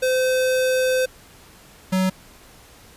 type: tone pair in turn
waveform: square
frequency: 514 / 187.27 Hz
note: C5 / F#3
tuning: -31 / +21 cents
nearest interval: octave + perfect fourth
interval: 1748 cents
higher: first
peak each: -18 dBFS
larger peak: neither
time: 0.02-1.06 / 1.92-2.1 s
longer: first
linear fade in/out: 10 ms
effects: pink hiss -48 dBFS RMS until 2.96 s + resampled to 32000 Hz